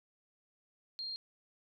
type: tone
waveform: sine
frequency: 4212 Hz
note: C8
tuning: 11 cents sharp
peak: -38 dBFS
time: 0.99-1.16 s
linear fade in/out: 0 ms
effects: none